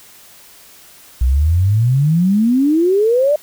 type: exponential sweep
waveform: sine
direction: up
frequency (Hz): 59.5 to 611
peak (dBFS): -10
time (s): 1.21-3.36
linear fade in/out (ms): 5
effects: white hiss -43 dBFS RMS until 3.42 s